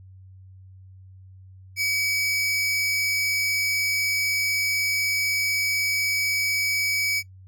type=tone pair together; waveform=45% pulse; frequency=2274 / 5105 Hz; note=C#7 / D#8; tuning=+44 / +44 cents; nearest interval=octave + major second; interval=1400 cents; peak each=-23 / -29 dBFS; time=1.76-7.23 s; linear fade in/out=50 ms; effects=noise-tail reverb RT60 0.1 s tail -17 dB re dry + added 94 Hz sine -44 dBFS peak until 7.47 s